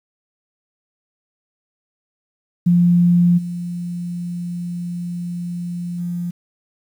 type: tone with level steps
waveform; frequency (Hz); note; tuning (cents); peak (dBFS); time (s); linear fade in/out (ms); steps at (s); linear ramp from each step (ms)
sine; 174.61; F3; 0; -10 / -23 / -21; 2.66-6.31; 10; 3.37 / 5.98; 20
effects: 8-bit